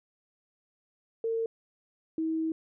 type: tone pair in turn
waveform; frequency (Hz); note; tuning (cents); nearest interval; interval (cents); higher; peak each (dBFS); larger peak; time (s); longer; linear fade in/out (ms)
sine; 454 / 321; A#4 / E4; -46 / -46; tritone; 600; first; -27; neither; 1.24-1.46 / 2.18-2.52; second; 2
effects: none